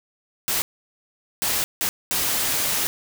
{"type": "noise bursts at uneven times", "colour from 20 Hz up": "white", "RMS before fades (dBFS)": -23, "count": 4, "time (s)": [[0.48, 0.62], [1.42, 1.64], [1.81, 1.89], [2.11, 2.87]], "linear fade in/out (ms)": 0, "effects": []}